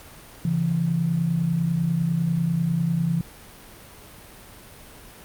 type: tone pair together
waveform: sine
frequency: 138.59 / 168.65 Hz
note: C#3 / E3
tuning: 0 / +40 cents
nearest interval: minor third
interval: 340 cents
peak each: -26 / -21 dBFS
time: 0.45-3.21 s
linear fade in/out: 2 ms
effects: pink hiss -45 dBFS RMS until 5.24 s + Opus 48 kbps